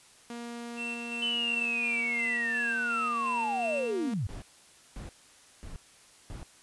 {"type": "tone with pitch glide", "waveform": "sawtooth", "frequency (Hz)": [236.5, 234.6], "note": ["A#3", "A#3"], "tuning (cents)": [25, 11], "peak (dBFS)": -34, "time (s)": [0.3, 4.14], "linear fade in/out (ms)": 2, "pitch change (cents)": -14, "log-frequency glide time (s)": [0.44, 3.97]}
{"type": "tone with tremolo", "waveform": "triangle", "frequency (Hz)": 2696, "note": "E7", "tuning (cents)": 38, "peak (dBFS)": -32, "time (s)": [0.76, 3.92], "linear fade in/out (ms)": 50, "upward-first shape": "square", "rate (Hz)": 2.8, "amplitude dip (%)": 45}
{"type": "linear sweep", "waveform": "sine", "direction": "down", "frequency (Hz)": [3046, 80], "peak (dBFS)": -28, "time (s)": [1.22, 4.27], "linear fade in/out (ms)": 5}
{"type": "noise bursts", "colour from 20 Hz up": "brown", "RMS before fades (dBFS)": -41, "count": 4, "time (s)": [4.29, 6.43], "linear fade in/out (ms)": 0, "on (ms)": 130, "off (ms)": 540}
{"effects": ["white hiss -57 dBFS RMS until 6.62 s", "resampled to 24000 Hz"]}